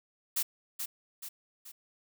blue noise with echo, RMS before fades -30 dBFS, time 0.36-0.43 s, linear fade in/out 10 ms, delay 430 ms, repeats 3, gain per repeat -6 dB, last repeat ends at 1.72 s, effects none

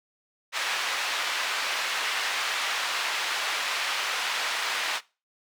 white band-pass noise, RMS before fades -29 dBFS, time 0.52-5.01 s, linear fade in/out 50 ms, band 880 to 3100 Hz, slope 12 dB/octave, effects noise-tail reverb RT60 0.3 s tail -21 dB re dry

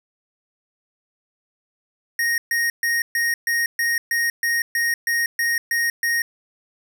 square tone bursts, 1864.7 Hz, A#6, in tune, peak -19 dBFS, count 13, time 2.19-6.22 s, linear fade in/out 2 ms, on 190 ms, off 130 ms, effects 9-bit

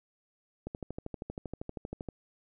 click train, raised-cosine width 2 ms, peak -24 dBFS, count 19, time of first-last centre 0.67-2.087 s, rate 12.7 Hz, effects none

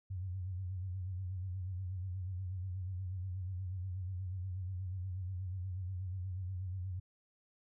sine tone with vibrato, 92.5 Hz, F#2, in tune, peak -37 dBFS, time 0.1-7 s, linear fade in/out 10 ms, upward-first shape sine, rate 8.3 Hz, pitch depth 78 cents each way, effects none

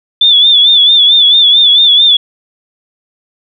sine tone with vibrato, 3494 Hz, A7, 13 cents flat, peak -3 dBFS, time 0.21-2.17 s, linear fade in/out 5 ms, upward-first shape sine, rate 4.5 Hz, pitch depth 73 cents each way, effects none

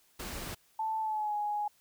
pink noise, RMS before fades -40 dBFS, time 0.19-0.55 s, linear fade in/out 10 ms
sine tone with pitch glide, 880 to 833 Hz, A5 to G#5, 0 to +5 cents, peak -30 dBFS, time 0.79-1.68 s, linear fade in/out 5 ms, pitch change -95 cents, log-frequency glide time 1-1.35 s
effects white hiss -67 dBFS RMS until 1.8 s

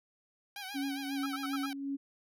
10% pulse tone with vibrato, 784 Hz, G5, in tune, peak -32 dBFS, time 0.56-1.73 s, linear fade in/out 2 ms, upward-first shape sine, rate 7.4 Hz, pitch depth 88 cents each way
sine tone with tremolo, 277.2 Hz, C#4, in tune, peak -32 dBFS, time 0.74-1.97 s, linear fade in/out 20 ms, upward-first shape sine, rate 2.7 Hz, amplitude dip 50%
sine tone bursts, 1315 Hz, E6, 5 cents flat, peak -35 dBFS, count 5, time 1.23-1.662 s, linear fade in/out 5 ms, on 32 ms, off 68 ms
effects none

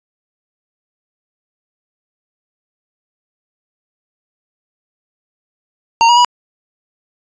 square tone with pitch steps, 922 / 957 / 973 Hz, A#5 / A#5 / B5, -19 / +45 / -26 cents, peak -7 dBFS, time 6.01-6.247 s, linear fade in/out 0 ms, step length 79 ms, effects resampled to 16000 Hz

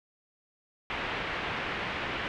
white low-pass noise, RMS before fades -34 dBFS, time 0.9-2.28 s, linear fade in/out 0 ms, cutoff 2700 Hz, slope 24 dB/octave, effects none

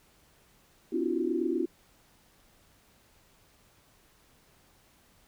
sine tone cluster, 253.8 / 290.1 / 332.5 / 360.3 / 380.6 Hz, B3 / D4 / E4 / F#4 / F#4, +47 / -21 / +15 / -46 / +49 cents, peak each -34 / -35 / -30 / -33 / -36 dBFS, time 0.92-1.66 s, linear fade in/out 10 ms, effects pink hiss -63 dBFS RMS until 5.27 s

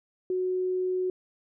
sine tone, 368.4 Hz, F#4, 7 cents flat, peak -25 dBFS, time 0.3-1.1 s, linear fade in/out 2 ms, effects none

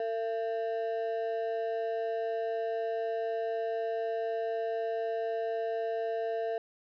triangle ring-modulated tone, 564 Hz, C#5, 30 cents sharp, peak -25 dBFS, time 0-6.58 s, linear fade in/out 2 ms, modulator 112 Hz, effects resampled to 11025 Hz + 11-bit

